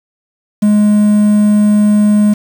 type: tone with quantisation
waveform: triangle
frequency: 209.2 Hz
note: G#3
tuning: 13 cents sharp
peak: -4 dBFS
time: 0.62-2.34 s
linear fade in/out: 10 ms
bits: 5
effects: none